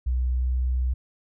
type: tone with pitch glide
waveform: sine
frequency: 62.5 to 63.01 Hz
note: B1 to B1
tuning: +21 to +35 cents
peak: -21 dBFS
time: 0.06-0.94 s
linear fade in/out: 10 ms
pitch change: +14 cents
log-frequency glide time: 0.37-0.47 s
effects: none